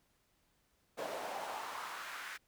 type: noise with high-pass filter sweep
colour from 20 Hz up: brown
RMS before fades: -43 dBFS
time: 0.97-2.38 s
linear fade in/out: 20 ms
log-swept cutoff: 530 to 1700 Hz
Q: 2.3
effects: pink hiss -75 dBFS RMS until 2.47 s